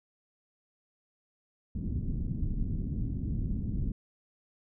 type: low-pass noise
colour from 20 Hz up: pink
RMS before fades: -32 dBFS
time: 1.75-3.92 s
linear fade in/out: 2 ms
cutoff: 240 Hz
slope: 24 dB/octave
effects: none